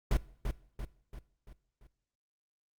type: noise with echo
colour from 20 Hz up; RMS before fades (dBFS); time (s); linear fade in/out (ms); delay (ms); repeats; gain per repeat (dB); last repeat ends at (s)
brown; -26; 0.11-0.17; 2; 340; 5; -6; 1.87
effects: noise-tail reverb RT60 0.7 s tail -19 dB re dry + Opus 48 kbps